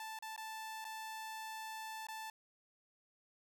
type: tone with dropouts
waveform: sawtooth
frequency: 880 Hz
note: A5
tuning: in tune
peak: -40 dBFS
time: 0-2.3 s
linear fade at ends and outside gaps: 2 ms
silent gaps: 0.189-0.224 / 0.363-0.377 / 0.844-0.85 / 2.069-2.085 s
effects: none